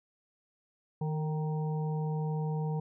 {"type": "harmonic tone with a mistuned harmonic", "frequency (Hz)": 155.56, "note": "D#3", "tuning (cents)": 0, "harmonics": [1, 3, 5, 6], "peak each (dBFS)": [-30, -40, -44, -46], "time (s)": [1.01, 2.8], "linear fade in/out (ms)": 5, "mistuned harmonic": 3, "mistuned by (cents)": -30, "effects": []}